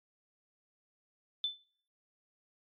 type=tone with exponential decay; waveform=sine; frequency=3519 Hz; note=A7; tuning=in tune; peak=-27 dBFS; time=1.44-1.64 s; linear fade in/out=1 ms; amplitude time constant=43 ms; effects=noise-tail reverb RT60 0.6 s tail -25 dB re dry + MP3 32 kbps